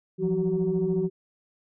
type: tone cluster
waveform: sine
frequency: 169.9 / 183.6 / 378 Hz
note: F3 / F#3 / F#4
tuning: -47 / -13 / +37 cents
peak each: -27 / -28 / -24 dBFS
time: 0.18-1.1 s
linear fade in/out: 50 ms
effects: tanh soft clip ceiling -16 dBFS